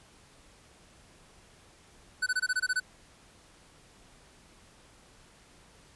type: tone bursts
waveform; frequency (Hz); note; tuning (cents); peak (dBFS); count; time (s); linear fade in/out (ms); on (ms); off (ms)
square; 1499; F#6; +22; -26; 9; 2.22-2.801; 10; 45; 22
effects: pink hiss -58 dBFS RMS until 5.95 s + resampled to 24000 Hz